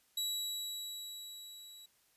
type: tone with level ramp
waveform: sawtooth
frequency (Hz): 3900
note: B7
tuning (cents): -23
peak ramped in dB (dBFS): -30 to -49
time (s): 0.17-1.86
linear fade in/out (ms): 5
effects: white hiss -71 dBFS RMS until 2.16 s + resampled to 32000 Hz